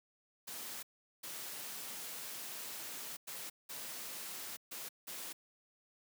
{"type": "noise bursts at uneven times", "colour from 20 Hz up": "white", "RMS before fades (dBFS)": -45, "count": 6, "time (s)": [[0.47, 0.83], [1.23, 3.17], [3.27, 3.5], [3.69, 4.57], [4.71, 4.89], [5.07, 5.33]], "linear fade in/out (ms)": 10, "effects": ["high-pass 150 Hz 12 dB/octave"]}